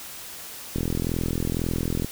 click train, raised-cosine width 3 ms, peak -13 dBFS, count 55, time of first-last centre 0.76-2.046 s, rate 42 Hz, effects white hiss -39 dBFS RMS until 2.11 s

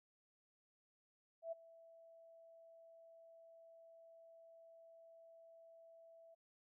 sine tone with ADSR envelope, 661 Hz, E5, 5 cents sharp, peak -40 dBFS, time 1.42-6.35 s, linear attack 100 ms, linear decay 15 ms, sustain -20 dB, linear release 14 ms, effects none

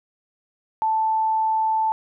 sine tone, 880 Hz, A5, in tune, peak -18 dBFS, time 0.82-1.92 s, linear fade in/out 0 ms, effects none

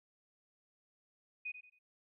sine tone with echo, 2489 Hz, D#7, in tune, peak -38 dBFS, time 1.45-1.52 s, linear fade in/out 10 ms, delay 90 ms, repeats 3, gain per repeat -10 dB, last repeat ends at 1.79 s, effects none

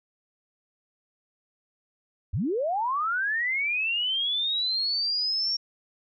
sine linear sweep, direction up, 62.6 to 5550 Hz, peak -24 dBFS, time 2.33-5.57 s, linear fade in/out 10 ms, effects none

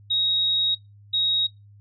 sine tone bursts at uneven times, 3782 Hz, A#7, 24 cents sharp, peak -20 dBFS, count 2, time 0.1-0.75 / 1.13-1.47 s, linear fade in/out 10 ms, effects noise-tail reverb RT60 0.2 s tail -19 dB re dry + added 102 Hz sine -47 dBFS peak until 1.8 s

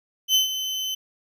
35% pulse tone with ADSR envelope, 3051 Hz, G7, 48 cents flat, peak -13 dBFS, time 0.28-0.95 s, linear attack 66 ms, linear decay 130 ms, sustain -11 dB, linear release 8 ms, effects none

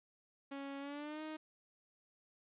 sawtooth tone with pitch glide, 277.2 to 311.1 Hz, C#4 to D#4, 0 to 0 cents, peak -39 dBFS, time 0.51-1.37 s, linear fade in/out 10 ms, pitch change +200 cents, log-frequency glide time 0.79-1.22 s, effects resampled to 8000 Hz + 12-bit

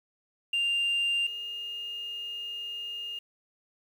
sine tone pair in turn, 2794 / 2831 Hz, F7 / F7, 0 / +23 cents, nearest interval unison, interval 23 cents, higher second, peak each -23 / -34 dBFS, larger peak first, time 0.53-1.27 / 1.27-3.19 s, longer second, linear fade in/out 5 ms, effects tanh soft clip ceiling -22 dBFS + 9-bit

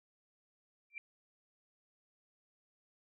sine tone with exponential growth, 2355 Hz, D7, 4 cents sharp, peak -37 dBFS, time 0.9-0.98 s, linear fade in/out 1 ms, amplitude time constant 16 ms, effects none

